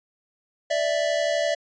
square tone pair together, 587.3 / 659.2 Hz, D5 / E5, 0 / 0 cents, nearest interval major second, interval 200 cents, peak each -25 dBFS, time 0.7-1.55 s, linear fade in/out 10 ms, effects resampled to 16000 Hz

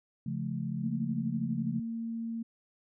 sine chord, Db augmented, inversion none, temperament just, 138.59 / 173.24 / 216.5 Hz, Db3 / F3 / A3, 0 / -14 / -28 cents, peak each -36 dBFS, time 0.26-1.8 s, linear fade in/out 5 ms
sine tone, 228.7 Hz, A#3, 33 cents flat, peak -33 dBFS, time 0.83-2.43 s, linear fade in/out 10 ms
effects none

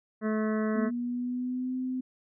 harmonic tone, 216.5 Hz, A3, 28 cents flat, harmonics 1 / 2 / 3 / 5 / 6 / 7 / 8 / 9, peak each -27 / -33 / -37 / -41 / -43 / -44 / -45 / -46 dBFS, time 0.21-0.91 s, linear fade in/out 50 ms
sine tone with pitch glide, 239.1 to 256.3 Hz, A#3 to C4, +44 to -36 cents, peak -29 dBFS, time 0.75-2.01 s, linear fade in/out 10 ms, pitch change +120 cents, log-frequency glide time 0.86-1.75 s
effects none

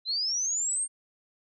sine linear sweep, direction up, 3949 to 8770 Hz, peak -26 dBFS, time 0.05-0.88 s, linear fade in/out 50 ms, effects none

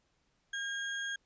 sine tone with sample-and-hold, 1615 Hz, G#6, 49 cents flat, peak -34 dBFS, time 0.53-1.16 s, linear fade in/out 5 ms, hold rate 4900 Hz, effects pink hiss -75 dBFS RMS until 1.25 s + resampled to 16000 Hz

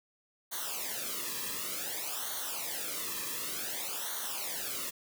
white noise with flanger, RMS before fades -37 dBFS, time 0.51-4.91 s, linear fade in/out 20 ms, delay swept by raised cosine 0.39 to 1.39 ms, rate 0.55 Hz, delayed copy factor -0.85, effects none

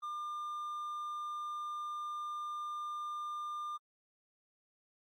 triangle tone, 1200 Hz, D6, 37 cents sharp, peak -36 dBFS, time 0.02-3.78 s, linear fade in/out 20 ms, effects AAC 48 kbps

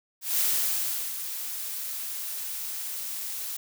blue noise with ADSR envelope, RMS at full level -24 dBFS, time 0.21-3.57 s, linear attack 170 ms, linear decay 750 ms, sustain -10 dB, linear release 7 ms, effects none

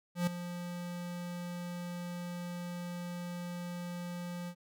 square tone with ADSR envelope, 175.5 Hz, F3, 9 cents sharp, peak -27 dBFS, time 0.15-4.55 s, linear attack 120 ms, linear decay 6 ms, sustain -12 dB, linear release 69 ms, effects none

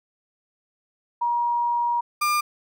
sine / 35% pulse tone pair in turn, 952 / 1199.4 Hz, A#5 / D6, +36 / +36 cents, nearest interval major third, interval 400 cents, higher second, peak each -20 / -18 dBFS, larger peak second, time 1.21-2.01 / 2.21-2.41 s, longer first, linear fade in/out 10 ms, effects none

